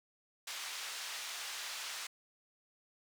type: band-pass noise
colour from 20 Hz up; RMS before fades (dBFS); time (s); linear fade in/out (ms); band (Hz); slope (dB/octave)
white; -43; 0.47-2.07; 5; 960 to 5800; 12
effects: none